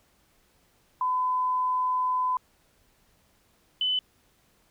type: tone pair in turn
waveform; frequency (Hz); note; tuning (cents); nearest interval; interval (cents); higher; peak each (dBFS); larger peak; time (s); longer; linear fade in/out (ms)
sine; 1010 / 3014; B5 / F#7; +39 / +31; octave + perfect fifth; 1892; second; -23; neither; 1.01-2.37 / 3.81-3.99; first; 2
effects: pink hiss -65 dBFS RMS until 4.7 s